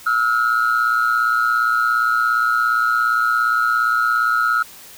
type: tone pair together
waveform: sine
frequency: 1307.7 / 1425 Hz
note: E6 / F6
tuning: -14 / +34 cents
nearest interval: minor second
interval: 148 cents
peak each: -16 dBFS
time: 0.06-4.63 s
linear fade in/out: 10 ms
effects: tanh soft clip ceiling -10 dBFS + white hiss -41 dBFS RMS until 4.97 s